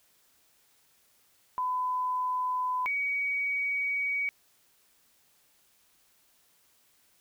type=tone pair in turn; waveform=sine; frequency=1006 / 2258 Hz; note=B5 / C#7; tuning=+32 / +31 cents; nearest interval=octave + major second; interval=1399 cents; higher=second; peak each=-27 dBFS; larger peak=neither; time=1.58-2.86 / 2.86-4.29 s; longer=second; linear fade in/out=0 ms; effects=white hiss -66 dBFS RMS until 7.2 s